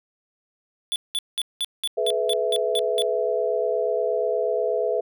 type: tone bursts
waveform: square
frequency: 3463 Hz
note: A7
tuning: 28 cents flat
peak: -23 dBFS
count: 10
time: 0.92-3.02 s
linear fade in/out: 0 ms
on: 39 ms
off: 190 ms
type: chord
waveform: sine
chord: E major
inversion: first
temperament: equal with one note detuned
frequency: 425.5 / 493.9 / 659.3 Hz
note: G#4 / B4 / E5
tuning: +42 / 0 / 0 cents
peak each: -25 dBFS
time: 1.97-5.01 s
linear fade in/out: 10 ms
effects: none

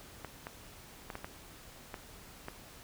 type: clicks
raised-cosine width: 0.5 ms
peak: -25 dBFS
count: 7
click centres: 0.247 / 0.469 / 1.102 / 1.154 / 1.245 / 1.942 / 2.484 s
effects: pink hiss -53 dBFS RMS until 2.83 s

